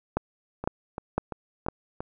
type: two click trains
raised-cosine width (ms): 1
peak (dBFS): -10 / -19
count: 4 / 5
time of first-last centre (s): 0.17-1.685 / 0.64-2.005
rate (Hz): 1.98 / 2.93
effects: none

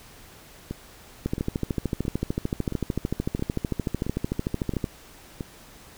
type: two click trains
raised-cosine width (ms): 3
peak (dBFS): -12 / -17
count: 49 / 8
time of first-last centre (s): 1.26-4.842 / 0.71-5.408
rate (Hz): 13.4 / 1.49
effects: pink hiss -49 dBFS RMS until 5.97 s

